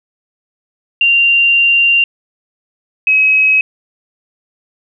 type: tone pair in turn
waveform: sine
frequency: 2775 / 2550 Hz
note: F7 / D#7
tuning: -12 / +42 cents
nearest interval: minor second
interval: 146 cents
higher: first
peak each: -7 dBFS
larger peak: neither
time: 1.01-2.04 / 3.07-3.61 s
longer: first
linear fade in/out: 2 ms
effects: none